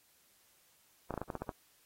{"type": "clicks", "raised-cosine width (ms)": 1, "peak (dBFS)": -23, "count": 8, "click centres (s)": [1.107, 1.14, 1.177, 1.216, 1.302, 1.353, 1.42, 1.492], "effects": ["white hiss -68 dBFS RMS until 1.85 s", "AAC 48 kbps"]}